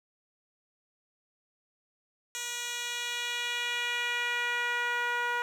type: tone with band-pass filter sweep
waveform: 10% pulse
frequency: 481.6 Hz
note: B4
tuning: 44 cents flat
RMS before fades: -32 dBFS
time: 2.35-5.42 s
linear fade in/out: 0 ms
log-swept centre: 6000 to 1200 Hz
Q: 1.2
effects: 9-bit